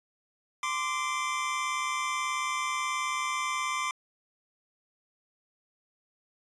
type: tone pair together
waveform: 25% pulse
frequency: 1036.2 / 1174.7 Hz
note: C6 / D6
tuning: -17 / 0 cents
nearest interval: major second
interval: 217 cents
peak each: -28 / -28 dBFS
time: 0.63-3.91 s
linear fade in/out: 2 ms
effects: resampled to 22050 Hz